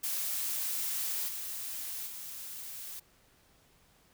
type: noise with level steps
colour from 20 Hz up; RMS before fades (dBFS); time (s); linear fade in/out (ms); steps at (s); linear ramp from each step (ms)
blue; -34 / -39 / -43; 0.03-3; 10; 1.27 / 2.06; 20
effects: pink hiss -65 dBFS RMS until 4.13 s